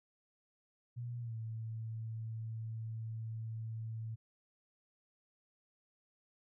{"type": "tone with pitch glide", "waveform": "sine", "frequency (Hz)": [120, 111.96], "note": ["B2", "A2"], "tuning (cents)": [-49, 31], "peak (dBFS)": -39, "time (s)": [0.96, 4.16], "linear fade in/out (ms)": 20, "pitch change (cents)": -120, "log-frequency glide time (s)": [1.2, 1.35], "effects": []}